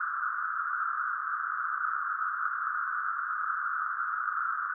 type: band-pass noise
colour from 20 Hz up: pink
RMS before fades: -32 dBFS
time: 0-4.74 s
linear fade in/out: 5 ms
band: 1200 to 1500 Hz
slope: 96 dB/octave
effects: none